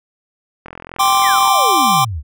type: click train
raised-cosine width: 0.5 ms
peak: -16 dBFS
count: 36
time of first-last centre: 0.66-1.476 s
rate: 42.9 Hz
type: chord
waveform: square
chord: G suspended fourth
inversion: none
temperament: equal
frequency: 784 / 1046.5 / 1174.7 Hz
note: G5 / C6 / D6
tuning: 0 / 0 / 0 cents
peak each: -16 dBFS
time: 0.99-2.05 s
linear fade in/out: 10 ms
type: exponential sweep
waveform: sine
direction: down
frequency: 2283 to 65 Hz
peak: -20 dBFS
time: 1.21-2.23 s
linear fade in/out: 50 ms
effects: none